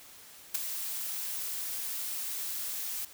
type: noise with ADSR envelope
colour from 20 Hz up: blue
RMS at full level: -26 dBFS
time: 0.54-3.05 s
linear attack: 13 ms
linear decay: 8 ms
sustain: -10 dB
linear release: 3 ms
effects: white hiss -52 dBFS RMS until 3.13 s